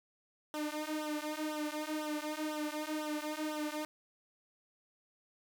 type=tone with flanger; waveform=sawtooth; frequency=304.3 Hz; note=D#4; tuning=38 cents flat; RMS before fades=-38 dBFS; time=0.54-3.85 s; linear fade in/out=0 ms; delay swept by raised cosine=0.43 to 4.03 ms; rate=2 Hz; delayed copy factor=-1; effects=none